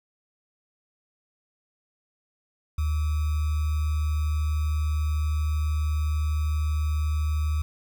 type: tone with sample-and-hold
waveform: sine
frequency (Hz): 76.1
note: D#2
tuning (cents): -38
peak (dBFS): -22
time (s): 2.78-7.62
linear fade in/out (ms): 5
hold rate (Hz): 1225
effects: none